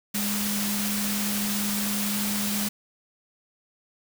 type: tone in noise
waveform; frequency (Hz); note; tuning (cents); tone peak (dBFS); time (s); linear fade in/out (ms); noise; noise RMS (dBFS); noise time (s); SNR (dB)
sine; 205.5; G#3; -18; -28; 0.14-2.69; 10; white; -29; 0.14-2.69; -2
effects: none